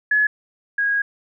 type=tone pair in turn; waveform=sine; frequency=1700 / 1644 Hz; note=G#6 / G#6; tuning=+40 / -18 cents; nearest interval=minor second; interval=58 cents; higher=first; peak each=-14 / -17 dBFS; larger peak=first; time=0.11-0.27 / 0.78-1.02 s; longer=second; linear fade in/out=5 ms; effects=none